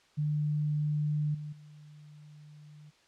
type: tone with level steps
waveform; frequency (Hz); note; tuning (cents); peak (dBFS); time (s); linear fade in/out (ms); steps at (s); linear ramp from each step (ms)
sine; 149.7; D3; +33; -27 / -37 / -49; 0.17-2.91; 20; 1.34 / 1.52; 10
effects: white hiss -64 dBFS RMS until 3.07 s + low-pass 5000 Hz 12 dB/octave